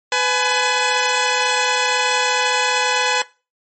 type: tone pair together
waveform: 10% pulse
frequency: 500 / 845 Hz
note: B4 / G#5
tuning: +21 / +30 cents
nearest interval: major sixth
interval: 909 cents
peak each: -10 dBFS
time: 0.12-3.22 s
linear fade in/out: 2 ms
effects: noise-tail reverb RT60 0.3 s tail -20 dB re dry + MP3 32 kbps